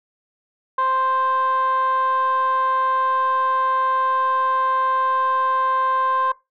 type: tone with frequency modulation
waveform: sine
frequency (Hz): 1046.5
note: C6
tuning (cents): 0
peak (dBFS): -16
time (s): 0.78-6.32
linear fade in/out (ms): 5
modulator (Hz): 523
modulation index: 0.47
effects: noise-tail reverb RT60 0.2 s tail -18 dB re dry + tanh soft clip ceiling -13 dBFS